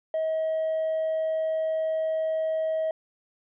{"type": "tone", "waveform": "triangle", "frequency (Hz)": 637, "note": "D#5", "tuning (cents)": 41, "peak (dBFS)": -21, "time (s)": [0.14, 2.91], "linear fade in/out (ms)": 2, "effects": ["tanh soft clip ceiling -20 dBFS", "resampled to 8000 Hz"]}